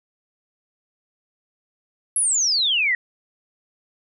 sine exponential sweep, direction down, 11175 to 1864.7 Hz, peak -17 dBFS, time 2.16-2.95 s, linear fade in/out 2 ms, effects none

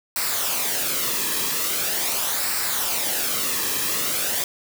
white noise with flanger, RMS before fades -24 dBFS, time 0.16-4.44 s, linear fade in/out 2 ms, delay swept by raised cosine 0.3 to 1.4 ms, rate 0.42 Hz, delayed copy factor -0.55, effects none

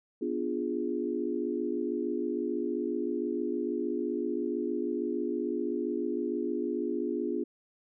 sine chord, B diminished seventh, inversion none, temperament equal, 246.9 / 293.7 / 349.2 / 415.3 Hz, B3 / D4 / F4 / Ab4, 0 / 0 / 0 / 0 cents, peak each -35 / -35 / -33 / -35 dBFS, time 0.21-7.44 s, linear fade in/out 10 ms, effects none

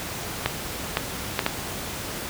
clicks, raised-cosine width 0.3 ms, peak -4 dBFS, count 4, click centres 0.46 / 0.971 / 1.392 / 1.464 s, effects pink hiss -32 dBFS RMS until 2.29 s + high-pass 60 Hz 12 dB/octave

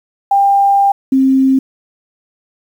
sine tone pair in turn, 796 / 265.6 Hz, G5 / C4, +26 / +26 cents, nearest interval octave + perfect fifth, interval 1900 cents, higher first, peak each -7 dBFS, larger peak neither, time 0.31-0.92 / 1.12-1.59 s, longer first, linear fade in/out 5 ms, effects 7-bit

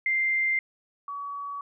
sine tone pair in turn, 2093 / 1134 Hz, C7 / C#6, 0 / +39 cents, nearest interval major seventh, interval 1061 cents, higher first, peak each -22 / -32 dBFS, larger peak first, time 0.06-0.59 / 1.08-1.61 s, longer neither, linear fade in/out 2 ms, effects none

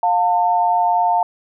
sine tone pair together, 709 / 898 Hz, F5 / A5, +26 / +35 cents, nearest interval major third, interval 409 cents, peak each -16 dBFS, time 0.03-1.23 s, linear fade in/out 2 ms, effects none

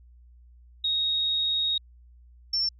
sine tone pair in turn, 3756 / 5406 Hz, A#7 / E8, +12 / +43 cents, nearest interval tritone, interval 631 cents, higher second, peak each -23 dBFS, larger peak neither, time 0.84-1.78 / 2.53-2.69 s, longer first, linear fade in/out 5 ms, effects added 60 Hz sine -50 dBFS peak until 2.79 s

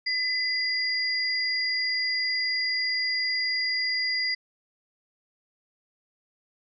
sine tone pair together, 2019 / 4821 Hz, B6 / D8, +38 / +45 cents, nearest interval octave + minor third, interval 1507 cents, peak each -27 dBFS, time 0.06-4.35 s, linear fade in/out 10 ms, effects none

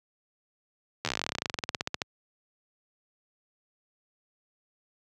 slowing click train, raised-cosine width 0.2 ms, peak -11 dBFS, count 29, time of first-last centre 1.05-2.018 s, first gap 12 ms, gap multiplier 1.07, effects high-pass 80 Hz 12 dB/octave

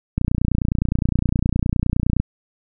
click train, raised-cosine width 5 ms, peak -6 dBFS, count 61, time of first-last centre 0.18-2.2 s, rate 29.7 Hz, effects none

